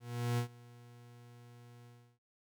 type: tone with ADSR envelope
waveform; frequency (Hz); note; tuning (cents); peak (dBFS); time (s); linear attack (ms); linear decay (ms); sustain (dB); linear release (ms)
40% pulse; 120; B2; -49; -29; 0-2.19; 380; 97; -24; 330
effects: none

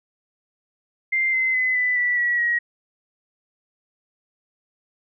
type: tone with pitch steps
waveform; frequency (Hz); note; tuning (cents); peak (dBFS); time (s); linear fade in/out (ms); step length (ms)
sine; 2093 / 2059 / 2026 / 1993.9 / 1961.9 / 1930.4 / 1899.4; C7 / C7 / B6 / B6 / B6 / B6 / A#6; 0 / -28 / +44 / +16 / -12 / -40 / +32; -18; 1.12-2.59; 10; 210
effects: none

